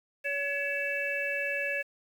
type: harmonic tone with a mistuned harmonic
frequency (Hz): 565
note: C#5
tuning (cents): +33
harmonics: 1 / 3 / 4 / 5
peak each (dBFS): -35 / -33 / -38 / -33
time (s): 0.24-1.83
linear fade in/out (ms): 20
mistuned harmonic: 5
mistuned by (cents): -110
effects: 9-bit